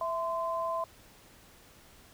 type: tone pair together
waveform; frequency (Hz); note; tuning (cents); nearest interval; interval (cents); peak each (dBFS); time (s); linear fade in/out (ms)
sine; 660 / 1031.7; E5 / C6; +2 / -25; minor sixth; 773; -33 / -32; 0.01-0.84; 2
effects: pink hiss -57 dBFS RMS until 2.13 s